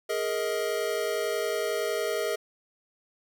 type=chord; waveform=square; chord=Ab suspended second; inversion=none; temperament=equal with one note detuned; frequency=415.3 / 466.2 / 631.3 Hz; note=Ab4 / Bb4 / Eb5; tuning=0 / 0 / +25 cents; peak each=-32 dBFS; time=0.09-2.36 s; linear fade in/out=10 ms; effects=none